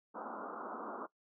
white band-pass noise, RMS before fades -44 dBFS, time 0.14-1.07 s, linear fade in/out 20 ms, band 200 to 1400 Hz, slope 96 dB/octave, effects noise-tail reverb RT60 0.1 s tail -19 dB re dry

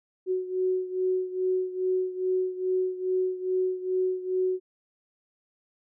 sine beating tone pair, 370 / 372.4 Hz, F#4 / F#4, 0 / +11 cents, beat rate 2.4 Hz, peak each -26 / -30 dBFS, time 0.26-4.6 s, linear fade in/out 50 ms, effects none

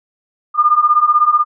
sine beating tone pair, 1200 / 1216 Hz, D6 / D#6, +37 / -40 cents, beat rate 16 Hz, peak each -13 / -11 dBFS, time 0.54-1.45 s, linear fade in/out 50 ms, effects none

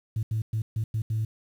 sine tone bursts at uneven times, 110 Hz, A2, in tune, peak -23 dBFS, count 6, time 0.16-0.23 / 0.31-0.42 / 0.53-0.62 / 0.76-0.84 / 0.94-1.02 / 1.1-1.25 s, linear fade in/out 5 ms, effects tanh soft clip ceiling -21 dBFS + 9-bit

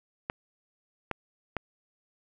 clicks, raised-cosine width 0.5 ms, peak -15 dBFS, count 3, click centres 0.299 / 1.113 / 1.567 s, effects none

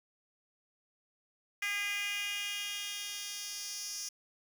10% pulse tone with high-pass filter sweep, 407.2 Hz, G#4, 34 cents flat, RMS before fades -38 dBFS, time 1.62-4.09 s, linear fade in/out 5 ms, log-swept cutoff 2100 to 5300 Hz, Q 2.9, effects 9-bit

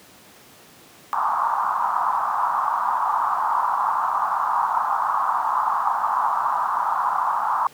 pink band-pass noise, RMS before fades -22 dBFS, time 1.13-7.67 s, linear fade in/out 0 ms, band 860 to 1200 Hz, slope 48 dB/octave, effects pink hiss -48 dBFS RMS until 7.73 s + high-pass 150 Hz 12 dB/octave

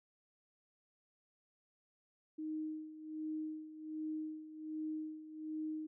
sine tone with tremolo, 311.1 Hz, D#4, in tune, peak -37 dBFS, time 2.38-5.87 s, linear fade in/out 10 ms, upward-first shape sine, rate 1.3 Hz, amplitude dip 75%, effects none

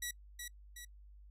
10% pulse tone with echo, 1937 Hz, B6, 34 cents flat, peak -29 dBFS, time 0.02-0.11 s, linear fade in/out 5 ms, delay 370 ms, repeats 2, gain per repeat -5 dB, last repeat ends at 0.85 s, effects noise-tail reverb RT60 0.1 s tail -25 dB re dry + added 50 Hz sine -54 dBFS peak until 1.3 s

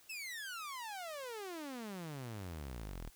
sawtooth exponential sweep, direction down, 2693 to 36.71 Hz, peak -39 dBFS, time 0.09-3.1 s, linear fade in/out 10 ms, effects white hiss -64 dBFS RMS until 3.15 s

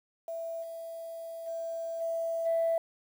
sine tone with level steps, 662 Hz, E5, 7 cents sharp, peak -34 / -38 / -33 / -29 / -24 dBFS, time 0.28-2.78 s, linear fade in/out 2 ms, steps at 0.62 / 1.46 / 2 / 2.45 s, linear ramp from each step 20 ms, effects tanh soft clip ceiling -21 dBFS + 9-bit

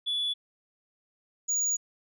sine tone pair in turn, 3433 / 6830 Hz, A7 / G#8, -43 / +48 cents, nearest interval octave, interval 1191 cents, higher second, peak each -25 / -22 dBFS, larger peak second, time 0.06-0.34 / 1.48-1.77 s, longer second, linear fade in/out 20 ms, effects tanh soft clip ceiling -24 dBFS

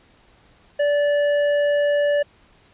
sine tone with tanh clipping, 581 Hz, D5, 19 cents flat, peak -18 dBFS, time 0.79-2.23 s, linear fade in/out 10 ms, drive 11 dB, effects pink hiss -55 dBFS RMS until 2.73 s + resampled to 8000 Hz

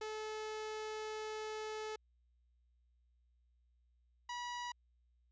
sawtooth tone pair in turn, 432.2 / 970.3 Hz, A4 / B5, -31 / -31 cents, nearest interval octave + major second, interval 1400 cents, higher second, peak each -37 / -37 dBFS, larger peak neither, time 0.01-1.96 / 4.29-4.72 s, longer first, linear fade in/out 5 ms, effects added 60 Hz sine -70 dBFS peak until 5.31 s + resampled to 16000 Hz

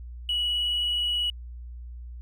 triangle tone with vibrato, 2928 Hz, F#7, 19 cents flat, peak -21 dBFS, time 0.29-1.3 s, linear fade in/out 2 ms, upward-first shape triangle, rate 19 Hz, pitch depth 13 cents each way, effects tanh soft clip ceiling -20 dBFS + added 60 Hz sine -37 dBFS peak until 2.21 s

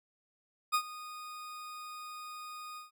40% pulse tone with ADSR envelope, 1236 Hz, D#6, 12 cents flat, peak -24 dBFS, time 0.72-2.91 s, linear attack 25 ms, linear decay 74 ms, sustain -18 dB, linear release 140 ms, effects none

